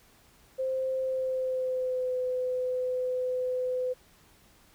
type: tone with pitch glide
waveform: sine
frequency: 523.3 to 505.8 Hz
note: C5 to B4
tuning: 0 to +41 cents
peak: -27 dBFS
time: 0.58-3.94 s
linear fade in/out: 20 ms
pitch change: -59 cents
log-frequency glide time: 1.01-2.15 s
effects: pink hiss -60 dBFS RMS until 4.74 s